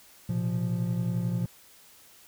triangle chord, Bb suspended second, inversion none, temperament equal with one note detuned, 116.54 / 127.83 / 174.61 Hz, Bb2 / C3 / F3, 0 / -40 / 0 cents, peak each -28 / -32 / -27 dBFS, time 0.29-1.46 s, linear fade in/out 5 ms, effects white hiss -55 dBFS RMS until 2.27 s

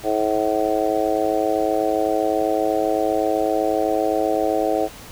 harmonic tone, 107.8 Hz, A2, 35 cents flat, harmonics 3 / 4 / 5 / 6 / 7, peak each -24 / -24 / -24 / -24 / -24 dBFS, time 0.03-4.89 s, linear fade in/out 50 ms, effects pink hiss -40 dBFS RMS until 5.11 s

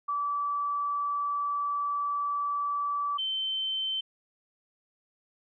sine tone pair in turn, 1155 / 3090 Hz, D6 / G7, -29 / -26 cents, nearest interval octave + perfect fourth, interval 1703 cents, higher second, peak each -27 / -28 dBFS, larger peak first, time 0.08-3.18 / 3.18-4.01 s, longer first, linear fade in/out 10 ms, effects none

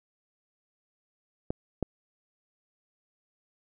clicks, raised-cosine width 2 ms, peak -16 / -14 dBFS, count 2, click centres 1.505 / 1.827 s, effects none

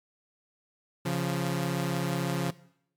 sawtooth tone pair together, 138.2 / 174.25 Hz, C#3 / F3, -5 / -4 cents, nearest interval major third, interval 401 cents, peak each -26 dBFS, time 1.05-2.51 s, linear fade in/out 10 ms, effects noise-tail reverb RT60 0.7 s tail -19 dB re dry + MP3 96 kbps

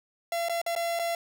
45% pulse tone with dropouts, 680 Hz, F5, 46 cents flat, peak -27 dBFS, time 0.32-1.15 s, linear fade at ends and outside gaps 2 ms, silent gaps 0.486-0.495 / 0.616-0.663 / 0.752-0.762 / 0.991-0.995 s, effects none

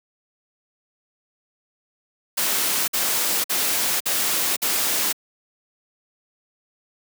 white noise bursts, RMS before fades -22 dBFS, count 5, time 2.37-5.128 s, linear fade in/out 10 ms, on 510 ms, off 52 ms, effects high-pass 200 Hz 12 dB/octave

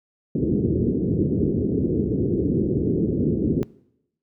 white low-pass noise, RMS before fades -21 dBFS, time 0.35-3.63 s, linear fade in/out 0 ms, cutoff 410 Hz, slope 48 dB/octave, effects noise-tail reverb RT60 0.8 s tail -22 dB re dry + high-pass 80 Hz 12 dB/octave

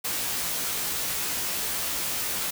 white noise with comb filter, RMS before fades -29 dBFS, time 0.04-2.51 s, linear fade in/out 10 ms, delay 17 ms, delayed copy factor +0.9, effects none

